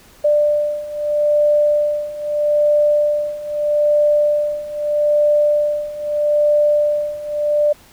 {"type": "beating tone pair", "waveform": "sine", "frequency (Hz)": [592, 592.79], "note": ["D5", "D5"], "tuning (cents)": [14, 16], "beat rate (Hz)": 0.79, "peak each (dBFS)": [-18, -15], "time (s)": [0.24, 7.73], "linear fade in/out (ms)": 10, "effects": ["pink hiss -47 dBFS RMS until 7.92 s"]}